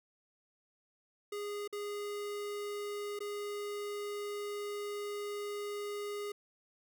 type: tone with dropouts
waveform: square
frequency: 411.3 Hz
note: G#4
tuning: 17 cents flat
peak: -38 dBFS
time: 1.32-6.32 s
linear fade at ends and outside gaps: 5 ms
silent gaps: 1.677-1.726 / 3.191-3.204 s
effects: none